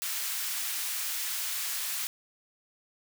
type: high-pass noise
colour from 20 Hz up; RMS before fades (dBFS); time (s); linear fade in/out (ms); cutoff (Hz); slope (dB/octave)
white; -33; 0.02-2.07; 0; 1300; 12
effects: none